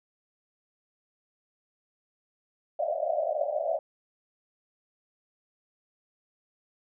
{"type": "band-pass noise", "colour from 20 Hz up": "white", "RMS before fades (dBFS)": -29, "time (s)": [2.79, 3.79], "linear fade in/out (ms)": 5, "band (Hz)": [580, 680], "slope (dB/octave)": 96, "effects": []}